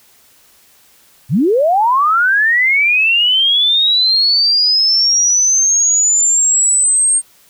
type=linear sweep; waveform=sine; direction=up; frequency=102.1 to 8620 Hz; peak=-9 dBFS; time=1.29-7.22 s; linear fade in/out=50 ms; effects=white hiss -49 dBFS RMS until 7.49 s